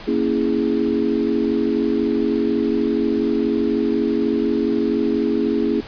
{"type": "chord", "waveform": "sine", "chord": "A# half-diminished seventh", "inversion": "none", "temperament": "equal", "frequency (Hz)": [233.1, 277.2, 329.6, 415.3], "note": ["A#3", "C#4", "E4", "G#4"], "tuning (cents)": [0, 0, 0, 0], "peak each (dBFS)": -22, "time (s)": [0.07, 5.81], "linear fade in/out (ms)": 10, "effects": ["pink hiss -37 dBFS RMS until 5.87 s", "resampled to 11025 Hz"]}